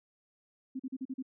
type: tone bursts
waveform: sine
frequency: 261.6 Hz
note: C4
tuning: in tune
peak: -34 dBFS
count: 6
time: 0.75-1.226 s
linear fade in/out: 10 ms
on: 46 ms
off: 40 ms
effects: none